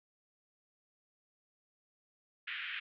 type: band-pass noise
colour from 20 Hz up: pink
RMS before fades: -41 dBFS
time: 2.47-2.8 s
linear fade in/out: 10 ms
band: 1500 to 3200 Hz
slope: 48 dB/octave
effects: none